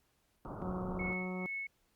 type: low-pass noise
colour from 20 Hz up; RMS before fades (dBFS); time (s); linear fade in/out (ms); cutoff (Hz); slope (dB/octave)
pink; -43; 0.45-1.13; 0; 1400; 96
type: harmonic tone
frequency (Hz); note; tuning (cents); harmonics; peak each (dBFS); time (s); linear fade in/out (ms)
183.7; F#3; -12; 1 / 2 / 3 / 4 / 5 / 6 / 7; -38 / -44 / -48 / -50 / -52 / -54 / -55; 0.62-1.46; 0
type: tone with tremolo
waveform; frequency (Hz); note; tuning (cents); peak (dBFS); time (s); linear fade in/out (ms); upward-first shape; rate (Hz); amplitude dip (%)
sine; 2200; C#7; -14; -36; 0.99-1.67; 5; sine; 2.2; 75
effects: pink hiss -75 dBFS RMS until 1.95 s + Opus 48 kbps